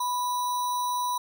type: tone with sample-and-hold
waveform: sine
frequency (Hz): 987.8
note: B5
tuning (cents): 0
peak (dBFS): -25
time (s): 0-1.18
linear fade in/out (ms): 5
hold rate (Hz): 4900
effects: none